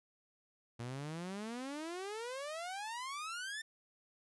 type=exponential sweep; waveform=sawtooth; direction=up; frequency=114.9 to 1814 Hz; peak=-37 dBFS; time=0.79-3.62 s; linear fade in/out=10 ms; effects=resampled to 24000 Hz